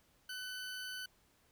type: tone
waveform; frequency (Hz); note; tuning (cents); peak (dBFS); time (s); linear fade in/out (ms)
20% pulse; 1504; F#6; +28; -37; 0.29-1.06; 5
effects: pink hiss -71 dBFS RMS until 1.51 s